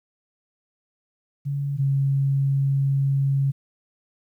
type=tone pair in turn; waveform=sine; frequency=141 / 137.62 Hz; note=C#3 / C#3; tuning=+30 / -12 cents; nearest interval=unison; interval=42 cents; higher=first; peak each=-23 / -18 dBFS; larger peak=second; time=1.45-1.78 / 1.78-3.52 s; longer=second; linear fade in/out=20 ms; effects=10-bit